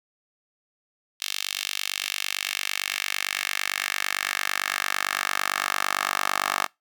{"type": "tone with high-pass filter sweep", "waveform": "10% pulse", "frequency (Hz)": 48.88, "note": "G1", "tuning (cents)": -4, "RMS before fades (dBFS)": -28, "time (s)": [1.2, 6.67], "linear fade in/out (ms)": 20, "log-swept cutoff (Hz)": [3300, 1100], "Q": 1.7, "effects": ["noise-tail reverb RT60 0.2 s tail -23 dB re dry"]}